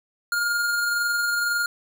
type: tone with amplitude modulation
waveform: square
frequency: 1415 Hz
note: F6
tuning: 22 cents sharp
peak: -21 dBFS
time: 0.32-1.66 s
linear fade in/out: 2 ms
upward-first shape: sine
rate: 21.9 Hz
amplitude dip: 25%
effects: 9-bit